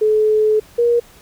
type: tone pair in turn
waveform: sine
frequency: 429.9 / 474.4 Hz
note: A4 / A#4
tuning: -40 / +30 cents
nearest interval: major second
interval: 170 cents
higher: second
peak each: -11 dBFS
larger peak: neither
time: 0.01-0.6 / 0.78-1 s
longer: first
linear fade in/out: 10 ms
effects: pink hiss -46 dBFS RMS until 1.21 s